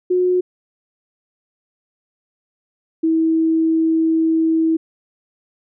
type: tone pair in turn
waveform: sine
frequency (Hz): 362.9 / 323.3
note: F#4 / E4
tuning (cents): -34 / -34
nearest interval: major second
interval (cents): 200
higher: first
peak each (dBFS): -13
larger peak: neither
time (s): 0.1-0.41 / 3.03-4.77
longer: second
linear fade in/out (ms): 10
effects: none